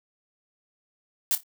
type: noise with echo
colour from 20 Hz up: blue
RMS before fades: -23 dBFS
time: 1.31-1.35 s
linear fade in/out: 0 ms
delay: 28 ms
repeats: 3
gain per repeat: -12 dB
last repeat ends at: 1.434 s
effects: none